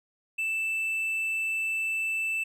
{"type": "tone", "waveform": "triangle", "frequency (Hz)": 2647, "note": "E7", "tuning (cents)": 7, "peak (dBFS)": -25, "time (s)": [0.38, 2.44], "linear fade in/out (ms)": 10, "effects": []}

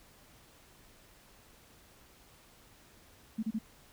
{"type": "tone bursts", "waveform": "sine", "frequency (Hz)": 220, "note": "A3", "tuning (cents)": 0, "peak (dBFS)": -30, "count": 3, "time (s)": [3.38, 3.589], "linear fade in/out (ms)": 10, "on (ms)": 49, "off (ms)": 31, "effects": ["pink hiss -60 dBFS RMS until 3.92 s"]}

